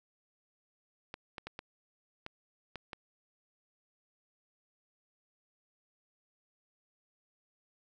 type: clicks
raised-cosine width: 0.3 ms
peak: -25 dBFS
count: 7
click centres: 1.141 / 1.382 / 1.47 / 1.591 / 2.264 / 2.757 / 2.932 s
effects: none